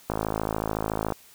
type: click train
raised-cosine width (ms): 1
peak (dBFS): -12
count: 56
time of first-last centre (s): 0.1-1.122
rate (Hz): 53.8
effects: white hiss -53 dBFS RMS until 1.34 s